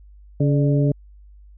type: harmonic tone with a mistuned harmonic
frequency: 141.8 Hz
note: C#3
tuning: 40 cents sharp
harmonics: 1 / 2 / 3 / 4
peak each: -16 / -22 / -26 / -28 dBFS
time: 0.4-0.92 s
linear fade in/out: 5 ms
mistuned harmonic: 4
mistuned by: +74 cents
effects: added 50 Hz sine -43 dBFS peak until 1.57 s